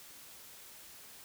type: silence
effects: white hiss -53 dBFS RMS until 1.24 s